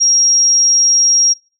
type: tone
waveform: sine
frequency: 5620 Hz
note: F8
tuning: 10 cents sharp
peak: -8 dBFS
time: 0-1.34 s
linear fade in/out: 20 ms
effects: noise-tail reverb RT60 0.4 s tail -23 dB re dry